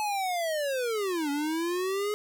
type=linear two-way sweep; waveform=square; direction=down then up; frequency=862 to 280.6 to 423.3 Hz; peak=-28 dBFS; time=0-2.14 s; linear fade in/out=0 ms; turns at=1.3 s; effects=none